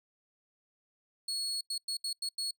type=tone bursts at uneven times; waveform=35% pulse; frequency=4347 Hz; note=C#8; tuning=35 cents flat; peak=-31 dBFS; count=6; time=1.28-1.61 / 1.7-1.78 / 1.88-1.97 / 2.04-2.13 / 2.22-2.29 / 2.38-2.51 s; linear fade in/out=5 ms; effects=noise-tail reverb RT60 0.1 s tail -24 dB re dry